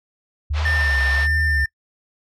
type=tone with vibrato; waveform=sine; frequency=72.3 Hz; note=D2; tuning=27 cents flat; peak=-19 dBFS; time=0.5-1.65 s; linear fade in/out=10 ms; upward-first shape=sine; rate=1.4 Hz; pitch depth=130 cents each way
type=band-pass noise; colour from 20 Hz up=pink; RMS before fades=-31 dBFS; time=0.53-1.28 s; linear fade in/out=50 ms; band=590 to 4700 Hz; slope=24 dB/octave
type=tone; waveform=triangle; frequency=1795 Hz; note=A6; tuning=34 cents sharp; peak=-17 dBFS; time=0.65-1.66 s; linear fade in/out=5 ms
effects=noise-tail reverb RT60 0.1 s tail -25 dB re dry